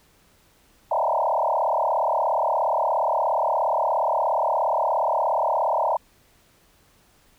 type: tone with frequency modulation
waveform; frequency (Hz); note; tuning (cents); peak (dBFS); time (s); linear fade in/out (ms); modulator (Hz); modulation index
sine; 783; G5; -2; -19; 0.91-5.97; 5; 37; 5.3
effects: pink hiss -59 dBFS RMS until 7.38 s